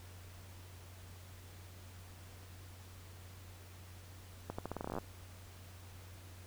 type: accelerating click train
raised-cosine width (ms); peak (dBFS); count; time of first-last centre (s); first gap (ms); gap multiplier
1; -25; 15; 4.5-4.985; 85; 0.84
effects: added 91 Hz sine -52 dBFS peak until 6.46 s + pink hiss -58 dBFS RMS until 6.46 s